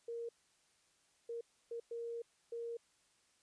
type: tone bursts at uneven times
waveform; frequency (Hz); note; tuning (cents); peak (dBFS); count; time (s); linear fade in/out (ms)
sine; 466.9; A#4; +3; -40; 5; 0.08-0.29 / 1.29-1.41 / 1.71-1.8 / 1.91-2.22 / 2.52-2.77; 5
effects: white hiss -73 dBFS RMS until 3.42 s + resampled to 22050 Hz